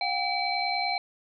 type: tone cluster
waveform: sine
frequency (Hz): 718 / 788 / 2301 / 4115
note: F5 / G5 / D7 / C8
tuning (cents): +48 / +9 / -36 / -30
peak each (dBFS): -31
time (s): 0.01-0.98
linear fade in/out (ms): 2
effects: none